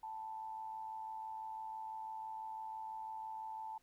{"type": "tone with amplitude modulation", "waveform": "sine", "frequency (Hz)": 880, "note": "A5", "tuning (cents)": 0, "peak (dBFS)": -40, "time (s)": [0.03, 3.78], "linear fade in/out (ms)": 5, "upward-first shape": "sine", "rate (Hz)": 106, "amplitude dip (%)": 55, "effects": ["pink hiss -75 dBFS RMS until 3.82 s"]}